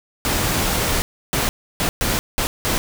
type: noise bursts at uneven times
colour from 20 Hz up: pink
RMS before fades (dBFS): -20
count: 6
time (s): 0.25-1.02 / 1.33-1.49 / 1.8-1.89 / 2.01-2.19 / 2.38-2.47 / 2.65-2.78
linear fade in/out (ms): 0
effects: none